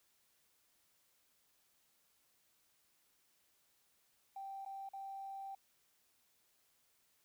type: tone with dropouts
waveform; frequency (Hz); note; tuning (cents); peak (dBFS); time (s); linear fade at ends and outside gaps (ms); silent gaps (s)
triangle; 782; G5; -4; -40; 4.36-5.55; 5; 4.65-4.66 / 4.89-4.934
effects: tanh soft clip ceiling -42 dBFS + white hiss -75 dBFS RMS until 7.24 s